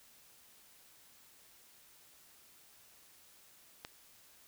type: click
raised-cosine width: 0.2 ms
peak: -25 dBFS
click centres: 3.849 s
effects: white hiss -62 dBFS RMS until 4.47 s